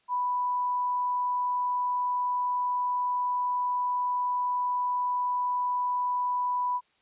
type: tone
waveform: sine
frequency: 989 Hz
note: B5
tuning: 2 cents sharp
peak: -25 dBFS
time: 0.08-6.81 s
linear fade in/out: 50 ms
effects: white hiss -68 dBFS RMS until 7.01 s + resampled to 8000 Hz